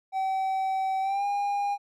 triangle tone with pitch glide, 766 to 809.7 Hz, G5 to G#5, -40 to -44 cents, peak -23 dBFS, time 0.12-1.78 s, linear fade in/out 50 ms, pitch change +96 cents, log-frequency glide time 1.01-1.25 s, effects none

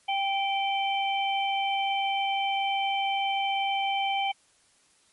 sine tone cluster, 788 / 2340 / 3086 Hz, G5 / D7 / G7, +9 / -7 / -28 cents, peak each -26 / -32 / -32 dBFS, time 0.08-4.32 s, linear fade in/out 10 ms, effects white hiss -63 dBFS RMS until 5.12 s + MP3 48 kbps

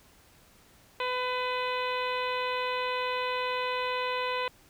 harmonic tone, 502 Hz, B4, 28 cents sharp, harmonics 1 / 2 / 3 / 4 / 5 / 6 / 7 / 8, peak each -33 / -32 / -40 / -39 / -37 / -42 / -43 / -44 dBFS, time 1-4.48 s, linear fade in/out 2 ms, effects pink hiss -59 dBFS RMS until 4.69 s

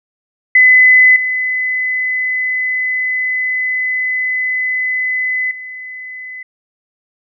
sine tone with level steps, 2016 Hz, B6, 35 cents sharp, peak -4 / -14 / -26 dBFS, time 0.55-6.43 s, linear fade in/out 5 ms, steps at 1.16 / 5.51 s, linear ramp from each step 2 ms, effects none

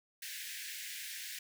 pink high-pass noise, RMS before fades -44 dBFS, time 0.22-1.39 s, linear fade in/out 5 ms, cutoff 1600 Hz, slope 96 dB/octave, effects none

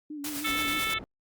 sine tone with vibrato, 293.7 Hz, D4, in tune, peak -35 dBFS, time 0.1-0.8 s, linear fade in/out 5 ms, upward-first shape sine, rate 6.5 Hz, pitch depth 64 cents each way
white noise with tremolo, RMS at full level -35 dBFS, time 0.24-0.94 s, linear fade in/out 5 ms, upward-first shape square, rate 9.1 Hz, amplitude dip 40%
harmonic tone, 440 Hz, A4, in tune, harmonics 3 / 4 / 5 / 6 / 7 / 8 / 9, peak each -33 / -40 / -31 / -38 / -40 / -34 / -44 dBFS, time 0.44-0.99 s, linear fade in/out 10 ms
white low-pass noise, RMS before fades -43 dBFS, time 0.47-1.04 s, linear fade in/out 0 ms, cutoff 460 Hz, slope 12 dB/octave
effects Opus 48 kbps

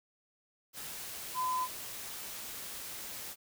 sine tone in noise, 1014 Hz, B5, 45 cents sharp, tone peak -30 dBFS, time 1.34-1.68 s, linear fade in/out 50 ms, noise white, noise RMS -43 dBFS, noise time 0.73-3.36 s, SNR +10 dB, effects none

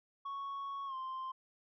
sine tone with pitch glide, 1108.7 to 1046.5 Hz, C#6 to C6, 0 to 0 cents, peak -36 dBFS, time 0.25-1.32 s, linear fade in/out 10 ms, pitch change -100 cents, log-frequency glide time 0.86-0.95 s, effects tanh soft clip ceiling -38 dBFS

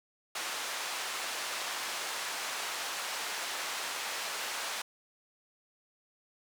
pink band-pass noise, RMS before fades -37 dBFS, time 0.35-4.82 s, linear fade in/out 5 ms, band 840 to 8900 Hz, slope 12 dB/octave, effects none

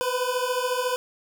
25% pulse beating tone pair, 494.2 / 508.2 Hz, B4 / B4, +1 / +49 cents, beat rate 14 Hz, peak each -23 dBFS, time 0.01-0.96 s, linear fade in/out 0 ms, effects none

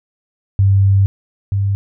sine tone pair in turn, 98 / 99.2 Hz, G2 / G2, 0 / +21 cents, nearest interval unison, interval 21 cents, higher second, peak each -8 / -13 dBFS, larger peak first, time 0.59-1.06 / 1.52-1.75 s, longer first, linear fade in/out 0 ms, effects none

